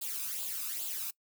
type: noise with flanger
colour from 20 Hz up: blue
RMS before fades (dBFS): -37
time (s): 0.01-1.11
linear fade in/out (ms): 10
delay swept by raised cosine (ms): 0.25 to 0.82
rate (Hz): 2.4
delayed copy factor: +0.65
effects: noise-tail reverb RT60 0.1 s tail -23 dB re dry